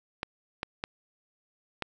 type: clicks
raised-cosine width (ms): 0.3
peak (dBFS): -15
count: 4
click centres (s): 0.231 / 0.631 / 0.839 / 1.823
effects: none